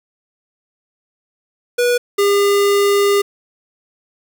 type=tone pair in turn; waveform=square; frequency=486.4 / 403.4 Hz; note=B4 / G4; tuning=-26 / +50 cents; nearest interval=minor third; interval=324 cents; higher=first; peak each=-13 / -12 dBFS; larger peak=second; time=1.78-1.98 / 2.18-3.22 s; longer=second; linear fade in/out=10 ms; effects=7-bit